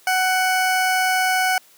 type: tone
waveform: 20% pulse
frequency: 745 Hz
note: F#5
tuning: 12 cents sharp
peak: -12 dBFS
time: 0.07-1.58 s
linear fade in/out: 2 ms
effects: white hiss -52 dBFS RMS until 1.77 s + high-pass 200 Hz 12 dB/octave